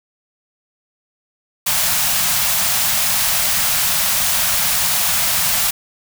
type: band-stop noise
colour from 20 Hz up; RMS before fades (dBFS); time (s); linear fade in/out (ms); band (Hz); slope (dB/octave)
white; -17; 1.66-5.71; 10; 220 to 580; 48
effects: none